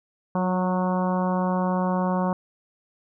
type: harmonic tone with a mistuned harmonic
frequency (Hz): 183.5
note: F#3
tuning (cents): -14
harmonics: 1 / 2 / 3 / 4 / 5 / 6 / 7 / 8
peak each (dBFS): -23 / -34 / -29 / -32 / -30 / -32 / -41 / -42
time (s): 0.35-2.33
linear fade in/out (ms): 2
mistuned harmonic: 2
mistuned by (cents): -33
effects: none